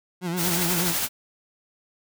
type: tone with vibrato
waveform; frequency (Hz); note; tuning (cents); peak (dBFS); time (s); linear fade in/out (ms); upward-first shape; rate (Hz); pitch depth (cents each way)
30% pulse; 174.4; F3; -2; -23; 0.21-0.95; 50; sine; 8.3; 86
type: noise with tremolo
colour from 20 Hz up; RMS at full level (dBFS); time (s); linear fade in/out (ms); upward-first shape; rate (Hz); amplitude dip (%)
white; -24; 0.36-1.09; 50; triangle; 12; 35
effects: none